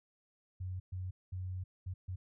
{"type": "tone bursts at uneven times", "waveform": "sine", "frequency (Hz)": 92.2, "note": "F#2", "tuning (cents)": -6, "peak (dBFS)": -37, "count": 5, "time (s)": [[0.6, 0.8], [0.92, 1.11], [1.32, 1.64], [1.86, 1.94], [2.08, 2.16]], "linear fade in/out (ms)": 10, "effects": []}